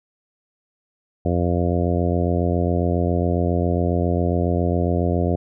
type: harmonic tone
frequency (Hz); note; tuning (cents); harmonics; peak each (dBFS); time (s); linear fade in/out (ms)
87.31; F2; 0; 1 / 2 / 3 / 4 / 5 / 6 / 7 / 8; -21 / -24 / -26 / -27 / -28 / -29 / -29 / -30; 1.25-5.36; 5
effects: none